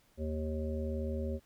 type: harmonic tone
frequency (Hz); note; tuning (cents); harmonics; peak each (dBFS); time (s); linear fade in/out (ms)
77.7; D#2; -2; 1 / 3 / 5 / 7 / 8; -35 / -39 / -42 / -41 / -53; 0.17-1.4; 50
effects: pink hiss -68 dBFS RMS until 1.45 s